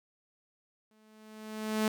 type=tone with exponential growth; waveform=sawtooth; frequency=216.5 Hz; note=A3; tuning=28 cents flat; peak=-21 dBFS; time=0.91-1.88 s; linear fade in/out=2 ms; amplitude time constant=210 ms; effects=none